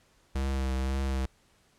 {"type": "tone with vibrato", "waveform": "square", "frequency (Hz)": 66.4, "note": "C2", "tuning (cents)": 26, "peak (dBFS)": -28, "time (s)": [0.35, 1.26], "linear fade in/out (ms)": 5, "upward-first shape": "triangle", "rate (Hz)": 1.9, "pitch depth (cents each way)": 34, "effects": ["pink hiss -65 dBFS RMS until 1.78 s", "low-pass 10000 Hz 12 dB/octave"]}